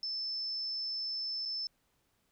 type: tone with dropouts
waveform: sine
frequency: 5274 Hz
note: E8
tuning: in tune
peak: -34 dBFS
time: 0.03-1.67 s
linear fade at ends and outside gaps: 1 ms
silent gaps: 1.453-1.457 s
effects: pink hiss -75 dBFS RMS until 2.31 s